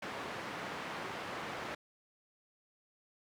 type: band-pass noise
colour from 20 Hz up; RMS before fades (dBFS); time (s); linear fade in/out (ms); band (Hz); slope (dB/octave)
white; -42; 0.02-1.75; 5; 120 to 1700; 12
effects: none